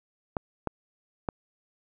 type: clicks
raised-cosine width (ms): 1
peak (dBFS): -14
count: 3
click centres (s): 0.368 / 0.673 / 1.288
effects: none

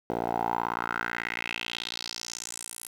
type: tone with band-pass filter sweep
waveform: 10% pulse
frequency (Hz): 58.2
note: A#1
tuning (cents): -2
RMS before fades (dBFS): -33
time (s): 0.1-2.88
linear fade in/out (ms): 0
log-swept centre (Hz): 560 to 11000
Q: 3.7
effects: 9-bit

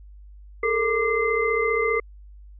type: tone cluster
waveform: sine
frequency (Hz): 422.4 / 457.4 / 1184 / 2069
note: G#4 / A#4 / D6 / C7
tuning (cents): +29 / -33 / +14 / -20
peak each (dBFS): -27 / -23 / -27 / -25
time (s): 0.63-2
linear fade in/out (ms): 5
effects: added 50 Hz sine -42 dBFS peak until 2.59 s

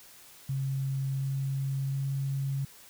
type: tone with pitch steps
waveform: sine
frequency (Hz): 135.2 / 136.06 / 136.93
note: C#3 / C#3 / C#3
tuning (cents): -43 / -32 / -21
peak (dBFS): -28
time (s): 0.49-2.65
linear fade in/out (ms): 5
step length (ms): 720
effects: white hiss -53 dBFS RMS until 2.89 s

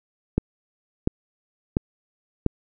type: click train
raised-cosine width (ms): 3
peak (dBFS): -6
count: 4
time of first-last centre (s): 0.38-2.463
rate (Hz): 1.44
effects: none

